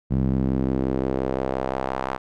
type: tone with band-pass filter sweep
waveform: sawtooth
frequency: 65.7 Hz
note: C2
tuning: 8 cents sharp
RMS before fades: -24 dBFS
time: 0.1-2.18 s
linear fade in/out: 20 ms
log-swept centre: 170 to 1000 Hz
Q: 1.5
effects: none